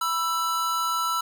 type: tone pair together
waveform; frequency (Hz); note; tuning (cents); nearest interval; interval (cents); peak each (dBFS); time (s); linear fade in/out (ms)
square; 982 / 1328; B5 / E6; -10 / +12; perfect fourth; 522; -31 / -25; 0.01-1.21; 5
effects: none